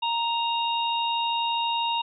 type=harmonic tone; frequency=932.3 Hz; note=A#5; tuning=in tune; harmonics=1 / 3 / 4; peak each=-25 / -30 / -31 dBFS; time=0.02-2.02 s; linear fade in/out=10 ms; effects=none